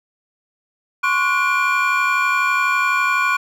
triangle tone cluster, 1045 / 1117 / 1458 / 2382 Hz, C6 / C#6 / F#6 / D7, -2 / +13 / -26 / +24 cents, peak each -21 / -19 / -18 / -19 dBFS, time 1.03-3.37 s, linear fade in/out 10 ms, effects none

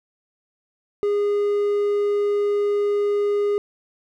triangle tone, 410 Hz, G#4, 22 cents flat, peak -16 dBFS, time 1.03-3.58 s, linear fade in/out 0 ms, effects none

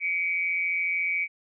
sine tone with amplitude modulation, 2276 Hz, C#7, 45 cents sharp, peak -21 dBFS, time 0-1.28 s, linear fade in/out 50 ms, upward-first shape sine, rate 174 Hz, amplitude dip 65%, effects none

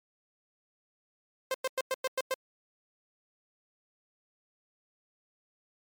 sawtooth tone bursts, 523.3 Hz, C5, in tune, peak -24 dBFS, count 7, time 1.51-2.341 s, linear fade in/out 2 ms, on 33 ms, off 100 ms, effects MP3 96 kbps

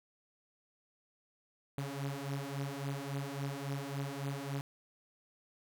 sawtooth beating tone pair, 137.6 / 141.2 Hz, C#3 / C#3, -12 / +32 cents, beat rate 3.6 Hz, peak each -36 / -36 dBFS, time 1.78-4.61 s, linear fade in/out 0 ms, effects none

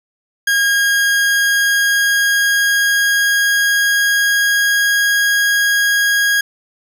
40% pulse tone with pitch glide, 1630 to 1640.4 Hz, G#6 to G#6, -33 to -22 cents, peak -11 dBFS, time 0.47-6.41 s, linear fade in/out 5 ms, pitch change +11 cents, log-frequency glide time 0.62-5.16 s, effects none

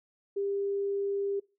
sine tone, 398.8 Hz, G4, 30 cents sharp, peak -28 dBFS, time 0.36-1.4 s, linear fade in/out 10 ms, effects noise-tail reverb RT60 0.3 s tail -23 dB re dry

